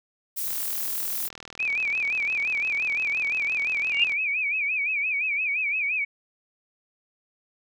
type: noise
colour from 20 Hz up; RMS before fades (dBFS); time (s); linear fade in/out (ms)
violet; -29; 0.36-1.29; 20
type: click train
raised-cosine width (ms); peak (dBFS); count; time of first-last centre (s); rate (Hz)
0.2; -22; 147; 0.48-4.121; 40.1
type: tone with vibrato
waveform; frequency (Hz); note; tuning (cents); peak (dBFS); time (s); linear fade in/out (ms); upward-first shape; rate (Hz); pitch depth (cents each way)
sine; 2400; D7; +37; -23; 1.59-6.05; 10; sine; 5.8; 130
type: tone with exponential growth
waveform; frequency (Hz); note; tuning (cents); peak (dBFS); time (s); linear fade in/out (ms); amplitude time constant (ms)
sine; 2795; F7; +1; -14; 3.86-4.04; 5; 37
effects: none